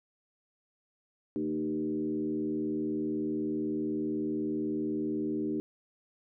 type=tone with frequency modulation; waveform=sine; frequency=306 Hz; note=D#4; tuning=29 cents flat; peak=-29 dBFS; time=1.36-5.6 s; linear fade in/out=0 ms; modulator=80 Hz; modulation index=1.1; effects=none